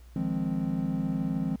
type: chord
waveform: triangle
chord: F minor seventh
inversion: third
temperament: equal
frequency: 155.56 / 174.61 / 207.7 / 261.6 Hz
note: Eb3 / F3 / Ab3 / C4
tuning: 0 / 0 / 0 / 0 cents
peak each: -32 / -29 / -31 / -30 dBFS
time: 0.16-1.56 s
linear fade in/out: 2 ms
effects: added 60 Hz sine -47 dBFS peak until 1.6 s + pink hiss -62 dBFS RMS until 1.6 s